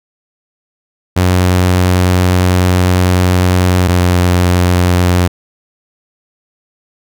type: tone pair in turn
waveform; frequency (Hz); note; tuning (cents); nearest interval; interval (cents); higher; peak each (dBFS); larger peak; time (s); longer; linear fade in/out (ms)
sawtooth; 90.9 / 89.34; F#2 / F2; -30 / +40; unison; 30; first; -4; neither; 1.16-3.88 / 3.88-5.28; first; 10
effects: none